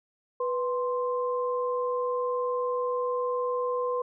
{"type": "tone pair together", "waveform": "sine", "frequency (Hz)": [493.5, 1046.5], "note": ["B4", "C6"], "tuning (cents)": [-1, 0], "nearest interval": "octave + minor second", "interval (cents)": 1301, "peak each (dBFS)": [-27, -31], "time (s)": [0.4, 4.02], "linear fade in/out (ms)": 5, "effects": []}